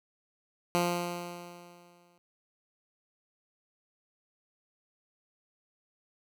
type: tone with exponential decay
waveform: 10% pulse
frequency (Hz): 174.61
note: F3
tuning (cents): 0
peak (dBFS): -16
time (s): 0.75-2.18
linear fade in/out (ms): 0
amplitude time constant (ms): 310
effects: none